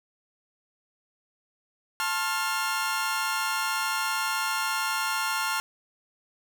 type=chord; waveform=sawtooth; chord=F major; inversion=first; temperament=equal with one note detuned; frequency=880 / 1072.2 / 1396.9 Hz; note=A5 / C6 / F6; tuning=0 / +42 / 0 cents; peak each=-28 / -28 / -25 dBFS; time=2-5.6 s; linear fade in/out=0 ms; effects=none